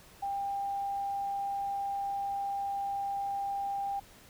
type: tone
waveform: sine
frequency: 796 Hz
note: G5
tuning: 26 cents sharp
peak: -31 dBFS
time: 0.22-4 s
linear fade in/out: 10 ms
effects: pink hiss -56 dBFS RMS until 4.29 s